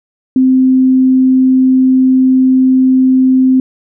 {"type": "tone", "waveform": "sine", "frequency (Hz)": 259.6, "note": "C4", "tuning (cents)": -13, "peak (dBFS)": -5, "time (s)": [0.36, 3.6], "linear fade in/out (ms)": 2, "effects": []}